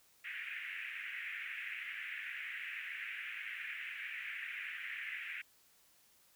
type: band-pass noise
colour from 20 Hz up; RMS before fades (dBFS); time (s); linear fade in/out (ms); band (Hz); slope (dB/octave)
pink; -44; 0.24-5.42; 10; 1700 to 2600; 48
effects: white hiss -68 dBFS RMS until 6.35 s